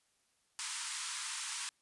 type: band-pass noise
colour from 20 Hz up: white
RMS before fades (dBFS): -41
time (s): 0.59-1.69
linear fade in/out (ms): 0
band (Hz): 890 to 10000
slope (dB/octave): 96
effects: white hiss -75 dBFS RMS until 1.81 s + resampled to 24000 Hz